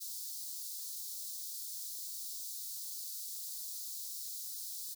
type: high-pass noise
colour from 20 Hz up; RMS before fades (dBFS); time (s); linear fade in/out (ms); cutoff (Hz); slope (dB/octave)
white; -43; 0-4.95; 20; 4000; 48
effects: none